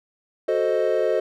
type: chord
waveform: triangle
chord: F# diminished seventh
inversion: none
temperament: equal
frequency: 370 / 440 / 523.3 / 622.3 Hz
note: F#4 / A4 / C5 / Eb5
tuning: 0 / 0 / 0 / 0 cents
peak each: -24 / -22 / -22 / -22 dBFS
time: 0.48-1.2 s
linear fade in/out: 5 ms
effects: none